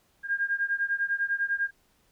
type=beating tone pair; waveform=sine; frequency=1610 / 1620 Hz; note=G6 / G#6; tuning=+46 / -43 cents; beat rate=10 Hz; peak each=-28 / -29 dBFS; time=0.23-1.71 s; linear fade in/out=50 ms; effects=pink hiss -67 dBFS RMS until 2.11 s